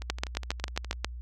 two click trains, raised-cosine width 0.2 ms, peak -22 / -10 dBFS, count 12 / 8, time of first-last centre 0.02-0.929 / 0.1-1.046 s, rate 12.1 / 7.4 Hz, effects added 60 Hz sine -37 dBFS peak until 1.21 s

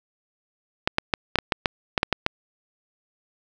clicks, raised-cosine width 0.3 ms, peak -3 dBFS, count 11, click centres 0.875 / 0.984 / 1.138 / 1.357 / 1.387 / 1.522 / 1.658 / 1.978 / 2.031 / 2.127 / 2.264 s, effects none

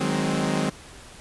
sawtooth chord, Ab dominant seventh, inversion second, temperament equal with one note detuned, 155.56 / 187.25 / 207.7 / 261.6 Hz, Eb3 / Gb3 / Ab3 / C4, 0 / +21 / 0 / 0 cents, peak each -24 dBFS, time 0-0.7 s, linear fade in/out 10 ms, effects pink hiss -45 dBFS RMS until 1.2 s + resampled to 24000 Hz

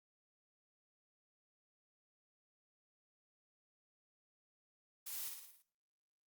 blue noise with echo, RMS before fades -45 dBFS, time 5.06-5.29 s, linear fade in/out 10 ms, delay 56 ms, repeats 6, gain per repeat -4 dB, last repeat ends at 5.626 s, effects noise-tail reverb RT60 0.5 s tail -20 dB re dry + Opus 48 kbps

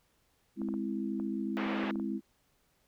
sine chord, Ab augmented, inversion none, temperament equal, 207.7 / 261.6 / 329.6 Hz, Ab3 / C4 / E4, 0 / 0 / 0 cents, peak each -35 / -37 / -37 dBFS, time 0.56-2.21 s, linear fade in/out 50 ms
clicks, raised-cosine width 1 ms, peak -33 dBFS, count 8, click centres 0.617 / 0.687 / 0.74 / 1.199 / 1.665 / 1.84 / 1.957 / 1.998 s
pink band-pass noise, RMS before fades -38 dBFS, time 1.57-1.91 s, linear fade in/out 0 ms, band 350 to 2800 Hz, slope 24 dB/octave
effects pink hiss -72 dBFS RMS until 2.87 s

